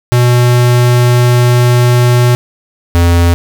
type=tone pair in turn; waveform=square; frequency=122.3 / 85.78 Hz; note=B2 / F2; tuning=-16 / -31 cents; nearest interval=tritone; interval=615 cents; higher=first; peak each=-6 dBFS; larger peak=neither; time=0.12-2.35 / 2.95-3.34 s; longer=first; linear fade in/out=0 ms; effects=none